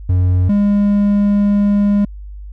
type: tone pair in turn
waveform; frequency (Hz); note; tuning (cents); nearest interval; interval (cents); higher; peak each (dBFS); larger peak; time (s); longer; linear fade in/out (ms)
triangle; 90.9 / 203.6; F#2 / G#3; -30 / -34; octave + major second; 1396; second; -8; neither; 0.09-0.49 / 0.49-2.05; second; 5
effects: added 50 Hz sine -28 dBFS peak until 2.52 s